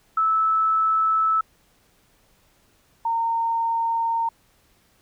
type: tone pair in turn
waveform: sine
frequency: 1308 / 917.7 Hz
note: E6 / A#5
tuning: -14 / -27 cents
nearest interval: tritone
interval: 613 cents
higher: first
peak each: -17 / -20 dBFS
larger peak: first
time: 0.17-1.41 / 3.05-4.29 s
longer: neither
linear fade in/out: 5 ms
effects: pink hiss -61 dBFS RMS until 5.01 s